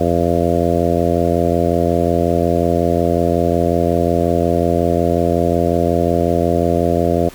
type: harmonic tone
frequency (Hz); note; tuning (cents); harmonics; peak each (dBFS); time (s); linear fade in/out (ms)
85.5; F2; -36; 1 / 2 / 3 / 4 / 5 / 6 / 7 / 8; -21 / -21 / -21 / -21 / -21 / -21 / -21 / -21; 0-7.29; 5
effects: pink hiss -39 dBFS RMS until 7.34 s